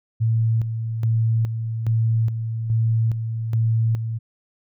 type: tone with tremolo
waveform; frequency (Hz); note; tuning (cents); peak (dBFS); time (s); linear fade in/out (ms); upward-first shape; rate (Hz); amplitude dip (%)
sine; 113; A2; +47; -16; 0.2-4.19; 20; square; 1.2; 55
effects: none